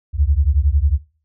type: beating tone pair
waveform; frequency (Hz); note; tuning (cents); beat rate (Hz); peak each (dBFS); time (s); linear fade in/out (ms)
sine; 66.9 / 77.9; C2 / D#2; +39 / +3; 11; -16; 0.13-0.99; 50
effects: noise-tail reverb RT60 0.4 s tail -17 dB re dry